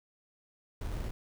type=noise with sample-and-hold; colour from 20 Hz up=brown; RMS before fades=-36 dBFS; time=0.81-1.11 s; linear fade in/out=5 ms; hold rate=2450 Hz; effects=none